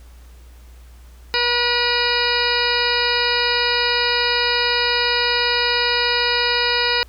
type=harmonic tone with a mistuned harmonic; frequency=482.7 Hz; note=B4; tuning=40 cents flat; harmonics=1 / 2 / 3 / 4 / 5 / 6 / 8 / 9 / 10; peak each=-25 / -25 / -25 / -25 / -25 / -25 / -25 / -25 / -25 dBFS; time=1.34-7.03 s; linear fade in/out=0 ms; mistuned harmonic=10; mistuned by=+39 cents; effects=added 60 Hz sine -40 dBFS peak until 7.08 s + pink hiss -53 dBFS RMS until 7.08 s